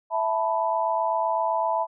sine chord, E suspended fourth, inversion none, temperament equal, 659.3 / 880 / 987.8 Hz, E5 / A5 / B5, 0 / 0 / 0 cents, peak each -26 dBFS, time 0.1-1.87 s, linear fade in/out 50 ms, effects none

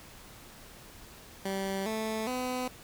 15% pulse tone with pitch steps, 193.9 / 219.7 / 252.7 Hz, G3 / A3 / B3, -19 / -2 / +40 cents, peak -25 dBFS, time 1.45-2.68 s, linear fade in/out 5 ms, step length 410 ms, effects pink hiss -51 dBFS RMS until 2.83 s

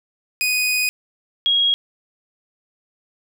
sawtooth / sine tone pair in turn, 2489 / 3291 Hz, D#7 / G#7, 0 / -16 cents, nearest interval perfect fourth, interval 484 cents, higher second, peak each -14 dBFS, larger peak neither, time 0.41-0.89 / 1.46-1.74 s, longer first, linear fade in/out 0 ms, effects none

